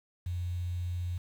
sine tone with quantisation, 88.5 Hz, F2, 23 cents sharp, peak -31 dBFS, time 0.26-1.18 s, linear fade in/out 5 ms, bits 9, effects none

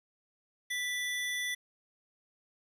square tone pair together, 1975.5 / 3465 Hz, B6 / A7, 0 / -27 cents, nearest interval minor seventh, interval 973 cents, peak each -34 / -39 dBFS, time 0.7-1.55 s, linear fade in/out 10 ms, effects resampled to 32000 Hz + 10-bit

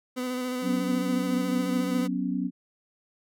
30% pulse tone with vibrato, 251.7 Hz, B3, 33 cents sharp, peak -26 dBFS, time 0.16-2.08 s, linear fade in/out 20 ms, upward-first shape square, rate 14 Hz, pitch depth 18 cents each way
sine chord, F# suspended fourth, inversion none, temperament equal, 185 / 246.9 / 277.2 Hz, F#3 / B3 / C#4, 0 / 0 / 0 cents, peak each -30 dBFS, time 0.61-2.51 s, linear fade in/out 50 ms
effects none

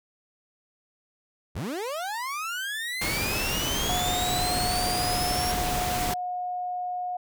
30% pulse linear sweep, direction up, 53.9 to 5588 Hz, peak -27 dBFS, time 1.55-5.52 s, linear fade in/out 10 ms
pink noise, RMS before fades -29 dBFS, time 3.01-6.14 s, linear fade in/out 5 ms
sine tone, 722 Hz, F#5, 43 cents flat, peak -28 dBFS, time 3.89-7.17 s, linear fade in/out 5 ms
effects none

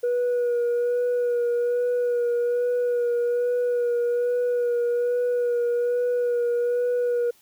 sine tone with vibrato, 483.6 Hz, B4, 36 cents flat, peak -18 dBFS, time 0.03-7.31 s, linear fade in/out 10 ms, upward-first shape sine, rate 1.2 Hz, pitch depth 22 cents each way, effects tanh soft clip ceiling -19 dBFS + white hiss -58 dBFS RMS until 7.41 s

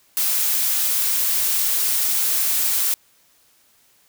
blue noise, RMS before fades -20 dBFS, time 0.17-2.94 s, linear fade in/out 0 ms, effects white hiss -58 dBFS RMS until 4.08 s

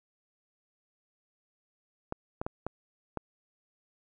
clicks, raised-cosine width 1 ms, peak -19 dBFS, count 5, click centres 2.124 / 2.415 / 2.465 / 2.666 / 3.173 s, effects none

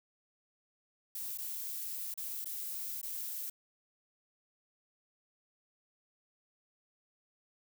violet noise with dropouts, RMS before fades -40 dBFS, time 1.15-3.5 s, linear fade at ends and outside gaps 5 ms, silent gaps 1.376-1.384 / 2.141-2.175 / 2.445-2.456 / 3.015-3.029 s, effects none

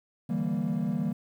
triangle chord, E half-diminished seventh, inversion third, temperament equal with one note detuned, 148.2 / 164.81 / 196 / 233.1 Hz, D3 / E3 / G3 / Bb3, +16 / 0 / 0 / 0 cents, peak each -33 / -29 / -28 / -28 dBFS, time 0.29-1.13 s, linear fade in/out 10 ms, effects tanh soft clip ceiling -20 dBFS + 10-bit

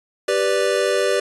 square chord, G major, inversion none, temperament equal, 392 / 493.9 / 587.3 Hz, G4 / B4 / D5, 0 / 0 / 0 cents, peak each -22 dBFS, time 0.28-1.2 s, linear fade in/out 5 ms, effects resampled to 24000 Hz

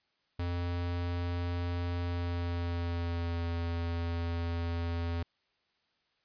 square tone with pitch glide, 87.31 to 84.87 Hz, F2 to F2, 0 to -49 cents, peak -32 dBFS, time 0.39-5.23 s, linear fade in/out 5 ms, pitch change -49 cents, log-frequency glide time 2.03-3.45 s, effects white hiss -75 dBFS RMS until 6.24 s + resampled to 11025 Hz

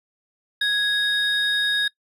triangle tone pair together, 1661.2 / 3729 Hz, G#6 / A#7, 0 / 0 cents, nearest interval octave + major second, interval 1400 cents, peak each -20 dBFS, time 0.61-1.88 s, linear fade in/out 5 ms, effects noise-tail reverb RT60 0.1 s tail -23 dB re dry

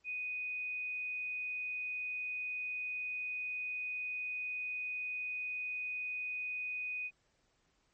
sine tone, 2489 Hz, D#7, in tune, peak -36 dBFS, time 0.04-7.11 s, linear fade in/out 50 ms, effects pink hiss -75 dBFS RMS until 7.93 s + MP3 32 kbps

